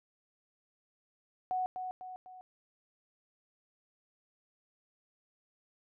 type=tone with echo; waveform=sine; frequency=740 Hz; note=F#5; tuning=in tune; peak=-30 dBFS; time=1.51-1.66 s; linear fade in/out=0 ms; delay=250 ms; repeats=3; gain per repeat=-6 dB; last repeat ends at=2.41 s; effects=none